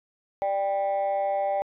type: tone pair together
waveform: sine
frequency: 590 / 789.2 Hz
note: D5 / G5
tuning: +8 / +11 cents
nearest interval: perfect fourth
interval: 503 cents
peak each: -24 dBFS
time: 0.42-1.62 s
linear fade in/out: 0 ms
effects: tanh soft clip ceiling -20 dBFS